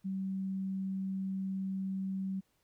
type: tone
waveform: sine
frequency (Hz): 191.5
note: G3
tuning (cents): -40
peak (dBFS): -33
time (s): 0.04-2.41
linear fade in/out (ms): 20
effects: pink hiss -75 dBFS RMS until 2.63 s